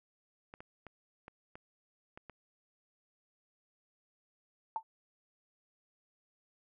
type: clicks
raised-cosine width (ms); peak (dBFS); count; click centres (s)
0.5; -33; 7; 0.539 / 0.605 / 0.867 / 1.281 / 1.555 / 2.175 / 2.297
type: tone with exponential decay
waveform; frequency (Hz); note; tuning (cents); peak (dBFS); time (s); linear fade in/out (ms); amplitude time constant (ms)
sine; 888; A5; +16; -28; 4.76-4.83; 1; 15
effects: none